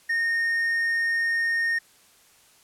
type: tone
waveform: triangle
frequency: 1842 Hz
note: A#6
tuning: 21 cents flat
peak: -20 dBFS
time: 0.09-1.79 s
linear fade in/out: 10 ms
effects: white hiss -57 dBFS RMS until 2.63 s + low-pass 12000 Hz 12 dB/octave